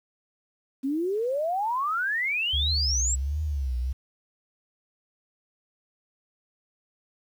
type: exponential sweep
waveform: sine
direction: up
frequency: 259 to 7902 Hz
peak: -24 dBFS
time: 0.83-3.16 s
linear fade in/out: 20 ms
type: tone with vibrato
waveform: sine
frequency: 68.9 Hz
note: C#2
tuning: 10 cents flat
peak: -25 dBFS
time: 2.53-3.93 s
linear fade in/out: 10 ms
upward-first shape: triangle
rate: 1.4 Hz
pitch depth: 230 cents each way
effects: 9-bit